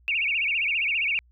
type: tone with vibrato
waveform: sine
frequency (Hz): 2489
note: D#7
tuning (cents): 0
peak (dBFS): -22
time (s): 0.08-1.19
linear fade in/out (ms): 0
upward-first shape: sine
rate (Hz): 15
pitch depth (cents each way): 210
effects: added 60 Hz sine -55 dBFS peak until 1.31 s